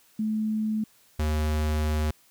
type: tone pair in turn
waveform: sine / square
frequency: 216.5 / 76.54 Hz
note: A3 / D#2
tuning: -28 / -28 cents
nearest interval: octave + tritone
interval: 1800 cents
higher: first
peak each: -24 dBFS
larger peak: neither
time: 0.19-0.84 / 1.19-2.11 s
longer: second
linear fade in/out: 5 ms
effects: white hiss -60 dBFS RMS until 2.3 s